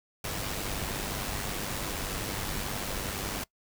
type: noise with amplitude modulation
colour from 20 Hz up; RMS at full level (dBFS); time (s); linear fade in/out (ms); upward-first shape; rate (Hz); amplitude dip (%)
pink; -32; 0.24-3.44; 5; sine; 99.1; 45
effects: noise-tail reverb RT60 0.1 s tail -22 dB re dry